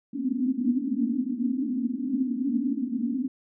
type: band-pass noise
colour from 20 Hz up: white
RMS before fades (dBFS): -27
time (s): 0.13-3.28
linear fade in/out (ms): 5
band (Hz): 230 to 280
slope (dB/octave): 96
effects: none